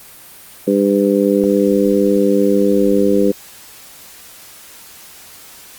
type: harmonic tone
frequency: 100.2 Hz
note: G2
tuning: 38 cents sharp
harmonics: 2 / 3 / 4 / 5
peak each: -16 / -16 / -16 / -16 dBFS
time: 0.67-3.32 s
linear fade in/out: 10 ms
effects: white hiss -39 dBFS RMS until 5.78 s + Opus 32 kbps